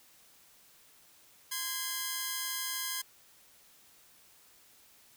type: tone pair together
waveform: 5% pulse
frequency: 1032 / 1636.7 Hz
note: C6 / G#6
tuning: -24 / -26 cents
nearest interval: minor sixth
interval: 798 cents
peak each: -25 dBFS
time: 1.51-3.02 s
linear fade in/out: 10 ms
effects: white hiss -61 dBFS RMS until 5.16 s